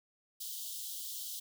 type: high-pass noise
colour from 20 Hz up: white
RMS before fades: -42 dBFS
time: 0.4-1.4 s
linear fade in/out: 10 ms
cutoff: 3000 Hz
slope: 96 dB/octave
effects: none